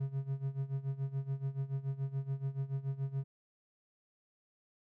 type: tone with tremolo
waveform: triangle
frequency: 136.2 Hz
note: C#3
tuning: 30 cents flat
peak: -29 dBFS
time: 0-3.24 s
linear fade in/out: 10 ms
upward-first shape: sine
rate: 7 Hz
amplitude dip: 85%
effects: none